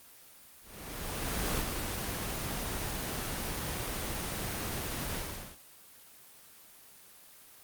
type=noise with ADSR envelope; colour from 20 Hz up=pink; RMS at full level=-31 dBFS; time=0.61-5.59 s; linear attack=970 ms; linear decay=50 ms; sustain=-4 dB; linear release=430 ms; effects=white hiss -55 dBFS RMS until 7.63 s + Opus 24 kbps